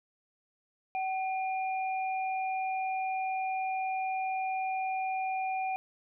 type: tone pair together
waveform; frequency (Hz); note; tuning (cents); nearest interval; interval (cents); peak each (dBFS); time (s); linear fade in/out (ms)
sine; 758.5 / 2408; F#5 / D7; +43 / +43; octave + minor sixth; 2000; -30 / -39; 0.95-5.76; 0
effects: none